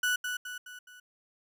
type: tone with echo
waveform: 35% pulse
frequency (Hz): 1480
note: F#6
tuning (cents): 0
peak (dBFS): -24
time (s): 0.03-0.16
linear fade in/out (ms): 5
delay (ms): 210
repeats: 4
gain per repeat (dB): -6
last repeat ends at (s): 1
effects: none